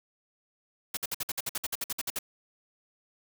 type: noise bursts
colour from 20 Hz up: white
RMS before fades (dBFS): -32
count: 15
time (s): 0.94-2.189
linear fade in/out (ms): 5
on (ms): 31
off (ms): 56
effects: none